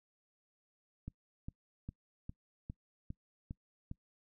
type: click train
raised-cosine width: 5 ms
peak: -30 dBFS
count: 8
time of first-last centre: 1.08-3.914 s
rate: 2.47 Hz
effects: noise-tail reverb RT60 0.1 s tail -24 dB re dry